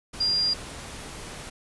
sine tone in noise, 4800 Hz, D8, 37 cents sharp, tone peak -21 dBFS, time 0.2-0.54 s, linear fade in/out 10 ms, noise pink, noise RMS -39 dBFS, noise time 0.13-1.5 s, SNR +15 dB, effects resampled to 24000 Hz

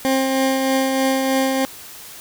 20% pulse tone with tremolo, 265.7 Hz, C4, 27 cents sharp, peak -10 dBFS, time 0.05-1.65 s, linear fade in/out 0 ms, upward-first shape triangle, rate 3.2 Hz, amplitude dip 35%, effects white hiss -38 dBFS RMS until 2.2 s

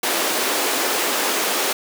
pink high-pass noise, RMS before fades -21 dBFS, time 0.03-1.73 s, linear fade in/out 5 ms, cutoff 310 Hz, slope 24 dB/octave, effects none

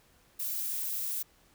violet noise, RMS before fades -34 dBFS, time 0.39-1.23 s, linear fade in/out 10 ms, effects pink hiss -64 dBFS RMS until 1.54 s

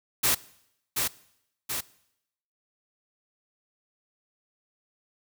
white noise with echo, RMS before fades -23 dBFS, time 0.23-0.35 s, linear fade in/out 10 ms, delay 730 ms, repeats 2, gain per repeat -4 dB, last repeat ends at 1.81 s, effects noise-tail reverb RT60 0.8 s tail -21 dB re dry

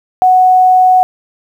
sine tone, 740 Hz, F#5, in tune, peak -4 dBFS, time 0.22-1.03 s, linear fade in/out 0 ms, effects 7-bit

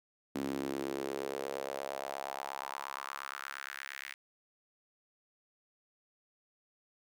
sawtooth tone with high-pass filter sweep, 68.5 Hz, C#2, 20 cents flat, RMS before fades -40 dBFS, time 0.35-4.14 s, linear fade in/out 5 ms, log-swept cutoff 260 to 2000 Hz, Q 3.1, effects none

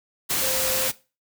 sine tone in noise, 523.3 Hz, C5, in tune, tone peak -30 dBFS, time 0.41-0.89 s, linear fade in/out 20 ms, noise white, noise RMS -24 dBFS, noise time 0.29-0.92 s, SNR -9 dB, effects noise-tail reverb RT60 0.3 s tail -19 dB re dry

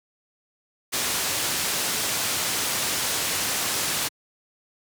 white low-pass noise, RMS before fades -26 dBFS, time 0.92-4.09 s, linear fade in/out 20 ms, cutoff 9900 Hz, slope 12 dB/octave, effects high-pass 80 Hz 12 dB/octave

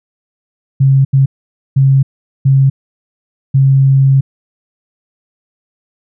sine tone bursts at uneven times, 135.5 Hz, C#3, 39 cents flat, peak -5 dBFS, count 5, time 0.8-1.05 / 1.13-1.26 / 1.76-2.03 / 2.45-2.7 / 3.54-4.21 s, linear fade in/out 10 ms, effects none

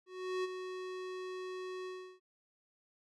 square tone with ADSR envelope, 370 Hz, F#4, in tune, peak -33 dBFS, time 0.06-2.2 s, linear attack 380 ms, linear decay 26 ms, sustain -8 dB, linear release 340 ms, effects low-pass 5000 Hz 12 dB/octave

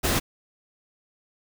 pink noise, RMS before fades -23 dBFS, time 0.03-0.2 s, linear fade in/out 20 ms, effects none

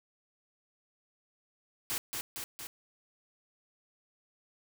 white noise with echo, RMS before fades -34 dBFS, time 1.9-1.98 s, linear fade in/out 0 ms, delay 230 ms, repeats 3, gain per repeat -3 dB, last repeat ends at 2.67 s, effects none

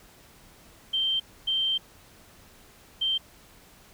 sine tone bursts at uneven times, 3136 Hz, G7, in tune, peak -23 dBFS, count 3, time 0.93-1.2 / 1.47-1.78 / 3.01-3.18 s, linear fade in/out 10 ms, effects pink hiss -54 dBFS RMS until 3.93 s

